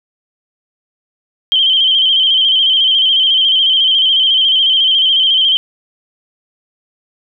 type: tone with vibrato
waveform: sine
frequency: 3132 Hz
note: G7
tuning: 2 cents flat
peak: -8 dBFS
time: 1.52-5.57 s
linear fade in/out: 0 ms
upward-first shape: square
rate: 14 Hz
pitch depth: 42 cents each way
effects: none